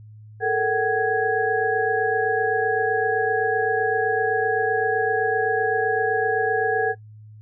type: tone cluster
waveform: sine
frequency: 433.1 / 460.9 / 755 / 1660 Hz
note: A4 / A#4 / F#5 / G#6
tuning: -27 / -20 / +35 / -1 cents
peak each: -24 dBFS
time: 0.4-6.95 s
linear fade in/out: 50 ms
effects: noise-tail reverb RT60 0.1 s tail -19 dB re dry + added 107 Hz sine -41 dBFS peak until 7.41 s